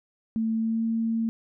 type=tone with pitch glide; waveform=sine; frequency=223.5 to 226.5 Hz; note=A3 to A#3; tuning=+27 to -50 cents; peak=-23 dBFS; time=0.36-1.29 s; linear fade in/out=0 ms; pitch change=+23 cents; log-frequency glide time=0.58-0.84 s; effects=none